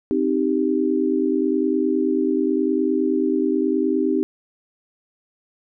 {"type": "chord", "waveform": "sine", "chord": "C minor", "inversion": "none", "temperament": "equal", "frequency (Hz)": [261.6, 311.1, 392], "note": ["C4", "Eb4", "G4"], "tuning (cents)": [0, 0, 0], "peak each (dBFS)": [-22, -21, -22], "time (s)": [0.11, 4.23], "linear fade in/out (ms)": 0, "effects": []}